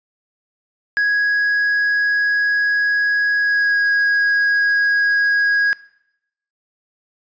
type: tone with pitch glide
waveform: triangle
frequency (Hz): 1661.2 to 1648.8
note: G#6 to G#6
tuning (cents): 0 to -13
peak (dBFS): -12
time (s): 0.97-5.73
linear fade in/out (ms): 0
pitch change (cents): -13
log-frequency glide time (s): 3.38-3.82
effects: noise-tail reverb RT60 0.8 s tail -20 dB re dry + resampled to 16000 Hz